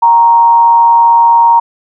sine tone with frequency modulation, 932.3 Hz, A#5, in tune, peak -3 dBFS, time 0.02-1.6 s, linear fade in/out 10 ms, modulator 162 Hz, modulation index 0.27, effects none

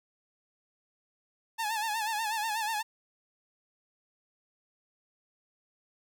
sawtooth tone with vibrato, 872 Hz, A5, 16 cents flat, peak -26 dBFS, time 1.58-2.83 s, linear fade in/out 20 ms, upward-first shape sine, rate 8.2 Hz, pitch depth 84 cents each way, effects none

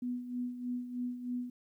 sine tone with tremolo, 246.5 Hz, B3, 3 cents flat, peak -32 dBFS, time 0.02-1.5 s, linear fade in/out 5 ms, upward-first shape sine, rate 3.2 Hz, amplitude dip 65%, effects 12-bit

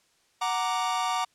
45% pulse chord, Gb augmented, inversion none, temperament equal, 740 / 932.3 / 1174.7 Hz, Gb5 / Bb5 / D6, 0 / 0 / 0 cents, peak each -30 dBFS, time 0.41-1.25 s, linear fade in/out 10 ms, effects white hiss -66 dBFS RMS until 1.34 s + low-pass 8000 Hz 12 dB/octave

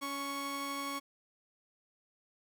sawtooth tone pair together, 280.2 / 1108.7 Hz, C#4 / C#6, +19 / 0 cents, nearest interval 2 octaves, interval 2381 cents, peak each -37 / -34 dBFS, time 0.01-1 s, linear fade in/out 20 ms, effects none

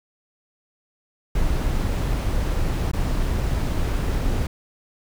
brown noise with dropouts, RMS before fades -22 dBFS, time 1.35-4.47 s, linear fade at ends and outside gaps 5 ms, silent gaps 2.916-2.933 s, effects none

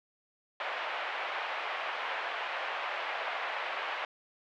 pink band-pass noise, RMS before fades -36 dBFS, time 0.6-4.05 s, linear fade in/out 2 ms, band 630 to 2900 Hz, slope 24 dB/octave, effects none

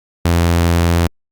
sawtooth tone, 85.1 Hz, F2, 44 cents flat, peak -7 dBFS, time 0.25-1.07 s, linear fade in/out 5 ms, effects Opus 48 kbps

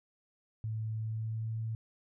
sine tone with pitch glide, 110 to 111.86 Hz, A2 to A2, 0 to +29 cents, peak -33 dBFS, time 0.64-1.75 s, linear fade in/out 0 ms, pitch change +29 cents, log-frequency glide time 0.97-1.56 s, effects none

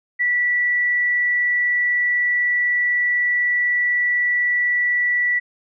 sine tone, 1956 Hz, B6, 17 cents flat, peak -16 dBFS, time 0.19-5.4 s, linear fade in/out 20 ms, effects none

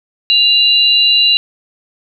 sine tone pair together, 2806 / 3968 Hz, F7 / B7, +8 / +7 cents, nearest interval tritone, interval 599 cents, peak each -10 dBFS, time 0.3-1.37 s, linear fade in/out 0 ms, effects none

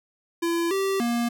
square tone with pitch steps, 338.1 / 388.8 / 236.6 Hz, E4 / G4 / A#3, +44 / -14 / +26 cents, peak -23 dBFS, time 0.42-1.29 s, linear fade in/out 10 ms, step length 290 ms, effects none

